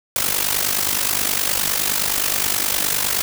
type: noise with amplitude modulation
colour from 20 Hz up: white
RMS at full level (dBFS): -17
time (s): 0.16-3.22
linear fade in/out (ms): 0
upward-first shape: sine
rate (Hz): 49.6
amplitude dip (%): 75
effects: none